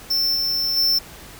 square tone with level steps, 5360 Hz, E8, 28 cents sharp, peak -18 / -20 / -16 dBFS, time 0.1-0.99 s, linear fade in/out 10 ms, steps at 0.34 / 0.76 s, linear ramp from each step 20 ms, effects pink hiss -41 dBFS RMS until 1.39 s

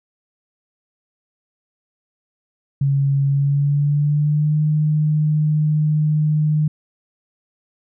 sine tone with pitch glide, 139 to 152.46 Hz, C#3 to D#3, +5 to -35 cents, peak -14 dBFS, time 2.81-6.68 s, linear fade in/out 5 ms, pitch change +160 cents, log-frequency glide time 3.26-4.6 s, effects none

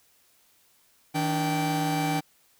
45% pulse tone cluster, 159.1 / 291.5 / 778 Hz, D#3 / D4 / G5, +39 / -13 / -13 cents, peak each -29 / -29 / -29 dBFS, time 1.14-2.21 s, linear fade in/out 20 ms, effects white hiss -63 dBFS RMS until 2.59 s

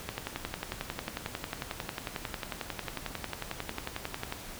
click train, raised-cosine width 0.3 ms, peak -17 dBFS, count 48, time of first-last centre 0.09-4.324 s, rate 11.1 Hz, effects pink hiss -44 dBFS RMS until 4.59 s

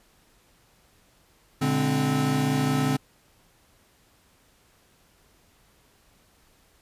square tone cluster, 119.4 / 144.8 / 208.7 / 260.3 / 295.2 Hz, A#2 / D3 / G#3 / C4 / D4, +42 / -24 / +9 / -9 / +9 cents, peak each -34 / -26 / -35 / -26 / -34 dBFS, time 1.61-2.97 s, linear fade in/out 10 ms, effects pink hiss -61 dBFS RMS until 6.81 s + resampled to 32000 Hz

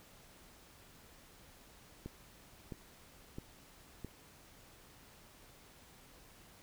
click train, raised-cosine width 3 ms, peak -30 dBFS, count 4, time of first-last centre 2.06-4.047 s, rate 1.51 Hz, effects pink hiss -60 dBFS RMS until 6.62 s

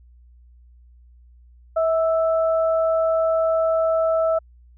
sine tone pair together, 648.3 / 1318.5 Hz, E5 / E6, -29 / 0 cents, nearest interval octave, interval 1229 cents, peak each -17 / -27 dBFS, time 1.76-4.39 s, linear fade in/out 10 ms, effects added 60 Hz sine -47 dBFS peak until 4.77 s

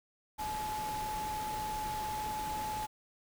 sine tone in noise, 856 Hz, A5, 48 cents flat, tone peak -35 dBFS, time 0.38-2.87 s, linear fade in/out 20 ms, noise pink, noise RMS -43 dBFS, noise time 0.38-2.87 s, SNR +5 dB, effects none

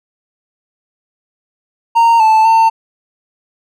triangle tone with pitch steps, 924 / 878 / 900 Hz, A#5 / A5 / A5, -16 / -4 / +39 cents, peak -4 dBFS, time 1.95-2.7 s, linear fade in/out 20 ms, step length 250 ms, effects none

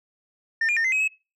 sine tone with pitch steps, 1807 / 2411 / 1823 / 2065 / 2542 / 2576 Hz, A6 / D7 / A#6 / C7 / D#7 / E7, +46 / +45 / -39 / -23 / +36 / -41 cents, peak -17 dBFS, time 0.61-1.078 s, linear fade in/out 5 ms, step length 78 ms, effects noise-tail reverb RT60 0.3 s tail -25 dB re dry + tanh soft clip ceiling -19 dBFS

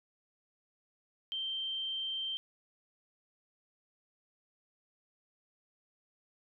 sine tone, 3136 Hz, G7, in tune, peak -34 dBFS, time 1.32-2.37 s, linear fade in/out 0 ms, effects none

